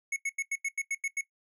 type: tone bursts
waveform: square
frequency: 2200 Hz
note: C#7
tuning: 14 cents flat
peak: -29 dBFS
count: 9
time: 0.12-1.211 s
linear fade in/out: 5 ms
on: 43 ms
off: 88 ms
effects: noise-tail reverb RT60 0.1 s tail -17 dB re dry + low-pass 11000 Hz 12 dB/octave